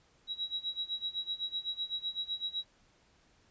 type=tone with tremolo; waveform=sine; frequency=3869 Hz; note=B7; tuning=36 cents flat; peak=-31 dBFS; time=0.27-2.65 s; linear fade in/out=50 ms; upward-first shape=sine; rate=7.9 Hz; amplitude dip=90%; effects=pink hiss -67 dBFS RMS until 3.5 s + resampled to 16000 Hz